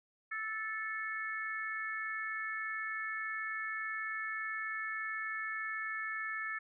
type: harmonic tone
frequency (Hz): 438.3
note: A4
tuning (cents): -7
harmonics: 3 / 4 / 5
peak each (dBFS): -42 / -38 / -43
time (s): 0.31-6.59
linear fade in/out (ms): 10
effects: none